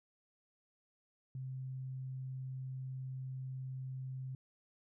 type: tone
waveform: sine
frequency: 130.81 Hz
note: C3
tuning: in tune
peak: -40 dBFS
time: 1.35-4.35 s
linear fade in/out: 2 ms
effects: none